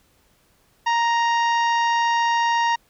harmonic tone, 934 Hz, A#5, 3 cents sharp, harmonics 1 / 2 / 3 / 4 / 5 / 6 / 7, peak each -18 / -25 / -31 / -36 / -41 / -36 / -46 dBFS, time 0.86-2.76 s, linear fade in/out 10 ms, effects pink hiss -61 dBFS RMS until 2.89 s

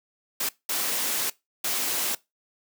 white noise bursts at uneven times, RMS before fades -27 dBFS, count 3, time 0.4-0.49 / 0.69-1.3 / 1.64-2.15 s, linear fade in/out 5 ms, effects noise-tail reverb RT60 0.2 s tail -21 dB re dry + high-pass 200 Hz 12 dB/octave

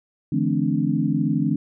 sine tone cluster, 148.3 / 167.4 / 214.5 / 258 / 290.5 Hz, D3 / E3 / A3 / C4 / D4, +17 / +27 / -44 / -24 / -19 cents, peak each -25 dBFS, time 0.32-1.56 s, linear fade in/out 5 ms, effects none

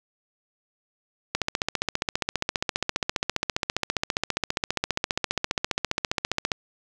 click train, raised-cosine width 0.2 ms, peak -6 dBFS, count 78, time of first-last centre 1.35-6.518 s, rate 14.9 Hz, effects none

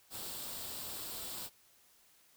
white noise with comb filter, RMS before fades -43 dBFS, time 0.1-1.5 s, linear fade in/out 50 ms, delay 0.24 ms, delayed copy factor +0.5, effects white hiss -66 dBFS RMS until 2.36 s

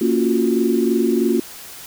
sine chord, Gb major seventh, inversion first, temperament just, 231.2 / 277.5 / 346.9 / 370 Hz, Bb3 / Db4 / F4 / Gb4, -14 / +2 / -12 / 0 cents, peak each -19 / -22 / -19 / -21 dBFS, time 0.01-1.4 s, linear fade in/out 5 ms, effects white hiss -37 dBFS RMS until 1.86 s

